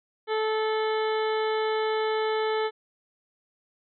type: harmonic tone with a mistuned harmonic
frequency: 435.9 Hz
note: A4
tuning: 16 cents flat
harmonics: 1 / 2 / 3 / 4 / 5 / 7 / 8 / 9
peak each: -25 / -31 / -35 / -37 / -39 / -42 / -43 / -44 dBFS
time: 0.27-2.71 s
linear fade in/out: 50 ms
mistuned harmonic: 9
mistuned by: +20 cents
effects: none